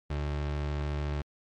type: tone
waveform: 30% pulse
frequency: 73.42 Hz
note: D2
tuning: in tune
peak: -27 dBFS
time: 0.1-1.22 s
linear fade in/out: 5 ms
effects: low-pass 4000 Hz 12 dB/octave + MP3 64 kbps